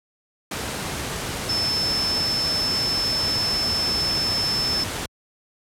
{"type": "tone in noise", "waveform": "sine", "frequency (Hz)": 5274, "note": "E8", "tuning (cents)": 0, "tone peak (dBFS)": -21, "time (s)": [1.49, 4.84], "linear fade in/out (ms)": 5, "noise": "pink", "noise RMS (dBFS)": -28, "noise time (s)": [0.51, 5.06], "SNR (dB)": 4, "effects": ["high-pass 60 Hz 12 dB/octave", "low-pass 11000 Hz 12 dB/octave"]}